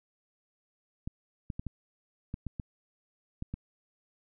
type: clicks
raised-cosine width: 5 ms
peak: -23 dBFS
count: 9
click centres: 1.075 / 1.502 / 1.595 / 1.667 / 2.341 / 2.467 / 2.598 / 3.424 / 3.54 s
effects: none